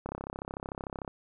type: click train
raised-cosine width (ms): 1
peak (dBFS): -22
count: 35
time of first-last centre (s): 0.06-1.078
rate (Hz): 33.4
effects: none